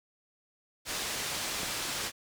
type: low-pass noise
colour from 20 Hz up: white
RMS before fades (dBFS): -35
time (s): 0.85-2.12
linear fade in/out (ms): 50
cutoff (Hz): 7000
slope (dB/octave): 12
type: click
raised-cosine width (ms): 2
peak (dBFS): -27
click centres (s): 1.633
effects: none